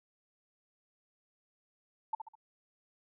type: tone with echo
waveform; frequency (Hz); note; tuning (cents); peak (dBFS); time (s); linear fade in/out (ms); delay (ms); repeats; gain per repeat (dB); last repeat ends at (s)
sine; 884; A5; +8; -29; 2.13-2.15; 5; 68; 3; -8; 2.354
effects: none